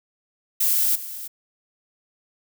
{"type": "noise with echo", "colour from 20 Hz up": "violet", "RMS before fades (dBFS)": -20, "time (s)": [0.6, 0.96], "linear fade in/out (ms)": 10, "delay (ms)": 320, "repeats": 1, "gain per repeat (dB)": -14, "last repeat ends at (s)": 1.28, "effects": []}